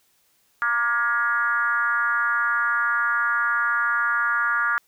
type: tone with frequency modulation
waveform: sine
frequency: 1423 Hz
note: F6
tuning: 32 cents sharp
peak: -19 dBFS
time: 0.62-4.78 s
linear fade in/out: 0 ms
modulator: 245 Hz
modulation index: 1.2
effects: white hiss -64 dBFS RMS until 4.87 s